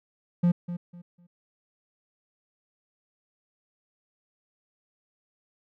triangle tone with echo, 174.61 Hz, F3, in tune, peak -16 dBFS, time 0.43-0.52 s, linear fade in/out 10 ms, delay 250 ms, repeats 3, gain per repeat -12 dB, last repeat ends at 1.27 s, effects none

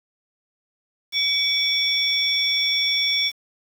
sine tone cluster, 2266 / 3461 / 5520 Hz, C#7 / A7 / F8, +37 / -29 / -21 cents, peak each -25 / -21 / -24 dBFS, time 1.12-3.32 s, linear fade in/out 50 ms, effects 7-bit

